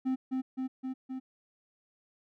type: tone with echo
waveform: triangle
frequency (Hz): 260.4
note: C4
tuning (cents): -8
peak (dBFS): -25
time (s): 0.05-0.16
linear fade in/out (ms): 20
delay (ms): 260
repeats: 4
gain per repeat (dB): -2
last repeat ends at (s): 1.2
effects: none